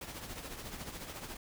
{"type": "noise with tremolo", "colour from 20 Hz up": "pink", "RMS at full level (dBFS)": -42, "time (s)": [0.01, 1.37], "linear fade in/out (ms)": 5, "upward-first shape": "triangle", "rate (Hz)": 14, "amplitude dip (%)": 60, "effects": []}